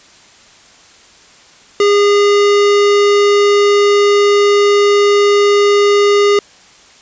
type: tone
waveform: square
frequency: 408 Hz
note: G#4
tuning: 31 cents flat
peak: -8 dBFS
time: 1.8-6.39 s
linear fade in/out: 2 ms
effects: white hiss -43 dBFS RMS until 7.01 s + resampled to 16000 Hz